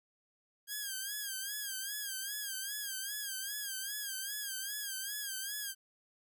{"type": "tone with vibrato", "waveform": "5% pulse", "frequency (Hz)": 1616, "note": "G#6", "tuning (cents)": -48, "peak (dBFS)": -27, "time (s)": [0.67, 5.75], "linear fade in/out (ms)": 50, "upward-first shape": "sine", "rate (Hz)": 2.5, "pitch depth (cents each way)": 91, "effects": []}